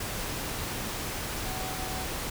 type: tone in noise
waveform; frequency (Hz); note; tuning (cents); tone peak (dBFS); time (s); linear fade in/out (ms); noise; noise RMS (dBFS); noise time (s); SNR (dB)
sine; 752; F#5; +28; -40; 1.45-2.05; 5; pink; -34; 0-2.3; -9
effects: none